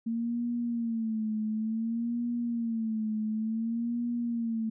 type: tone with vibrato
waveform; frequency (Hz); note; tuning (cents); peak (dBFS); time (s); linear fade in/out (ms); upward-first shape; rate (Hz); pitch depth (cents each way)
sine; 226.9; A#3; -47; -28; 0.06-4.7; 10; sine; 0.56; 88
effects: none